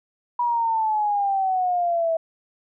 sine exponential sweep, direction down, 972 to 648 Hz, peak -19 dBFS, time 0.39-2.17 s, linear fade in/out 5 ms, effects none

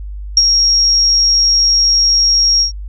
sine tone with ADSR envelope, 5588 Hz, F8, in tune, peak -3 dBFS, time 0.37-2.72 s, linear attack 3 ms, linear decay 40 ms, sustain -5 dB, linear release 110 ms, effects added 50 Hz sine -23 dBFS peak until 2.88 s

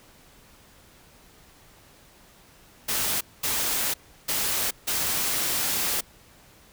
white noise bursts at uneven times, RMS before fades -26 dBFS, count 4, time 2.88-3.21 / 3.43-3.94 / 4.28-4.71 / 4.87-6.01 s, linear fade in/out 10 ms, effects pink hiss -54 dBFS RMS until 6.72 s

